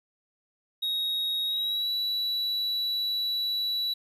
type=tone with pitch glide; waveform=triangle; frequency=3772 to 3934 Hz; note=A#7 to B7; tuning=+20 to -7 cents; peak=-25 dBFS; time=0.82-3.94 s; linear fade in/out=10 ms; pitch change=+73 cents; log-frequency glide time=1.45-1.9 s; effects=10-bit